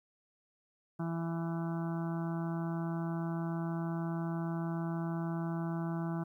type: harmonic tone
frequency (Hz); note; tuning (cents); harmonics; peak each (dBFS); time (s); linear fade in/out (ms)
166.4; E3; +17; 1 / 2 / 4 / 5 / 6 / 7 / 8 / 9; -34 / -40 / -46 / -48 / -50 / -51 / -52 / -53; 0.99-6.24; 10
effects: 12-bit